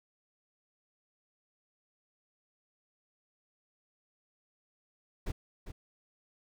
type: noise with echo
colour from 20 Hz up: brown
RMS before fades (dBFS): -34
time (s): 5.26-5.32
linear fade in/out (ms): 10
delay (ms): 400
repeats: 1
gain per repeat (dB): -9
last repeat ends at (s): 5.72
effects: none